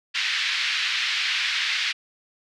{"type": "band-pass noise", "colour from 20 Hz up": "pink", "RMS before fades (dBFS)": -25, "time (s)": [0.14, 1.93], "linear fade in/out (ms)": 20, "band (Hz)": [1800, 4400], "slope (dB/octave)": 24, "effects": []}